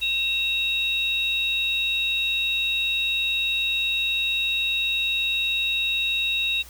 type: tone pair together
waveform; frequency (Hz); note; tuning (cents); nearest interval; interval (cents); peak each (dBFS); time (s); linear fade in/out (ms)
sine; 2700 / 3788; E7 / A#7; +41 / +27; tritone; 586; -24; 0.01-6.63; 20
effects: added 60 Hz sine -46 dBFS peak until 6.69 s + white hiss -47 dBFS RMS until 6.69 s